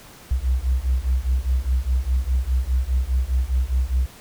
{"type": "beating tone pair", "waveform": "sine", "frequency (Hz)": [61.4, 66.3], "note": ["B1", "C2"], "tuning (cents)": [-9, 23], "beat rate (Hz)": 4.9, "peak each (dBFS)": -20, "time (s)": [0.31, 4.06], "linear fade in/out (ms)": 5, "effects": ["tanh soft clip ceiling -13 dBFS", "pink hiss -45 dBFS RMS until 4.2 s"]}